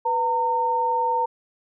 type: tone pair together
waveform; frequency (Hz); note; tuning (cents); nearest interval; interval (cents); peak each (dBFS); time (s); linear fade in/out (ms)
sine; 493.9 / 915.3; B4 / A#5; 0 / -32; major seventh; 1068; -27 / -20; 0.05-1.26; 10
effects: none